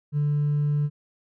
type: tone with hard clipping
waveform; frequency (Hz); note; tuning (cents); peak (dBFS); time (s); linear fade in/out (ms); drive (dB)
triangle; 146.83; D3; 0; -20; 0.12-0.9; 50; 2
effects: none